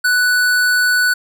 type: tone with hard clipping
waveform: sine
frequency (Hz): 1485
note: F#6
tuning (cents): +6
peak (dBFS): -13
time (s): 0.04-1.14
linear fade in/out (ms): 10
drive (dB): 18
effects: none